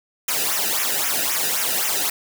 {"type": "noise with flanger", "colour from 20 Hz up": "white", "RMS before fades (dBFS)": -22, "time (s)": [0.28, 2.1], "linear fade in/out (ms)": 5, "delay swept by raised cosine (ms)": [0.22, 0.94], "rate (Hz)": 3.8, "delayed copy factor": -0.85, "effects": []}